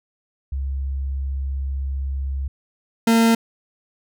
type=tone pair in turn; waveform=sine / 40% pulse; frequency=67.8 / 228.1 Hz; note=C#2 / A#3; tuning=-38 / -37 cents; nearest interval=octave + major sixth; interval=2101 cents; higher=second; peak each=-22 / -12 dBFS; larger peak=second; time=0.52-2.48 / 3.07-3.35 s; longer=first; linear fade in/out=5 ms; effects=none